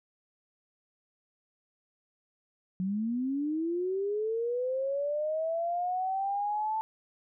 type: linear sweep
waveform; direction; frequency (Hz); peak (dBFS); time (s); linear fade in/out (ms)
sine; up; 181 to 885; -28; 2.8-6.81; 0
effects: none